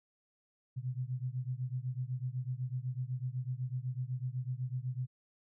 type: beating tone pair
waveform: sine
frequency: 123.47 / 131.47 Hz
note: B2 / C3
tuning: 0 / +9 cents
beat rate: 8 Hz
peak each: -37 / -38 dBFS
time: 0.76-5.07 s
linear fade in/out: 20 ms
effects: none